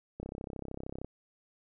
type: click train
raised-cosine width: 2 ms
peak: -26 dBFS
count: 29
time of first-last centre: 0.2-1.046 s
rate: 33.1 Hz
effects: none